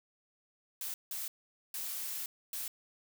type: noise bursts at uneven times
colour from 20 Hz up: blue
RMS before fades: -39 dBFS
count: 4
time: 0.81-0.94 / 1.11-1.28 / 1.74-2.26 / 2.53-2.68 s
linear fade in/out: 2 ms
effects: none